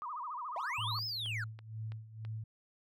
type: tone with vibrato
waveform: sine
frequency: 1092 Hz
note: C#6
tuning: 26 cents flat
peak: -38 dBFS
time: 0.02-0.99 s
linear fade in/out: 0 ms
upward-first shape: sine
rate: 14 Hz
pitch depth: 250 cents each way
type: linear two-way sweep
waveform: triangle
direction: up then down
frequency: 590 to 5260 to 1351 Hz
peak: -35 dBFS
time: 0.56-1.44 s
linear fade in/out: 2 ms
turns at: 1.06 s
type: tone with tremolo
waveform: sine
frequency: 110 Hz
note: A2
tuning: in tune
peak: -37 dBFS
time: 0.78-2.44 s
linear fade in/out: 5 ms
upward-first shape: sine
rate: 2.1 Hz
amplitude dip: 80%
type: click train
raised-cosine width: 0.3 ms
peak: -36 dBFS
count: 4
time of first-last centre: 1.26-2.25 s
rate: 3.03 Hz
effects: none